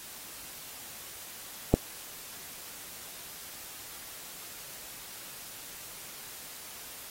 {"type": "click", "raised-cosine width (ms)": 2, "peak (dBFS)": -5, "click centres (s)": 1.74, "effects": ["white hiss -45 dBFS RMS until 7.1 s", "AAC 48 kbps"]}